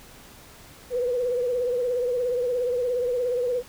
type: tone with vibrato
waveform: sine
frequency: 492.7 Hz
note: B4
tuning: 4 cents flat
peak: -22 dBFS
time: 0.9-3.63 s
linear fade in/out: 50 ms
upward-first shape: triangle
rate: 17 Hz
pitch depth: 70 cents each way
effects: pink hiss -48 dBFS RMS until 3.68 s